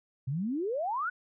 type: exponential sweep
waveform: sine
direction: up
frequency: 123.47 to 1525 Hz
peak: -29 dBFS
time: 0.27-1.1 s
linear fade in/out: 10 ms
effects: none